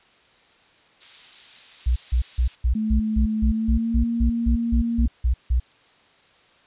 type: noise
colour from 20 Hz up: violet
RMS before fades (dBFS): -31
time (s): 1-2.56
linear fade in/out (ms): 20
type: tone bursts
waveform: sine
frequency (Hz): 60.9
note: B1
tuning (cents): -24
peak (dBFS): -16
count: 15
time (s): 1.86-5.6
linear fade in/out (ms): 10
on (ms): 100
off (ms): 160
type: tone with pitch glide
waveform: sine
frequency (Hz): 217.3 to 232.9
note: A3 to A#3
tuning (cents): -21 to -1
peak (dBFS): -21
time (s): 2.75-5.06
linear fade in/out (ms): 5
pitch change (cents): +120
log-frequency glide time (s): 3.42-4.02
effects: white hiss -56 dBFS RMS until 6.66 s + resampled to 8000 Hz